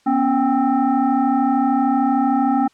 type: tone with frequency modulation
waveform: sine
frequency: 276.6 Hz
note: C#4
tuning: 4 cents flat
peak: -14 dBFS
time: 0.06-2.68 s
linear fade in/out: 10 ms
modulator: 520 Hz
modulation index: 1.3
effects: white hiss -58 dBFS RMS until 2.73 s + low-pass 6000 Hz 12 dB/octave